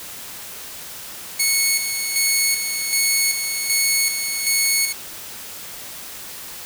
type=tone with tremolo; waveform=10% pulse; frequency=2203 Hz; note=C#7; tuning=11 cents flat; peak=-7 dBFS; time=1.39-4.93 s; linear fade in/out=10 ms; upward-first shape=square; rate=1.3 Hz; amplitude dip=50%; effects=white hiss -35 dBFS RMS until 6.65 s